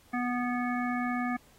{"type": "harmonic tone", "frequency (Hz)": 245.5, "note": "B3", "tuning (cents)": -10, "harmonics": [1, 3, 5, 7, 9], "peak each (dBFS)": [-30, -35, -37, -38, -40], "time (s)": [0.13, 1.37], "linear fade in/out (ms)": 10, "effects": ["pink hiss -61 dBFS RMS until 1.58 s", "AAC 48 kbps"]}